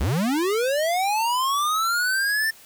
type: linear sweep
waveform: square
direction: up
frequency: 51.2 to 1800 Hz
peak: -21 dBFS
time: 0-2.51 s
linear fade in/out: 10 ms
effects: white hiss -49 dBFS RMS until 2.65 s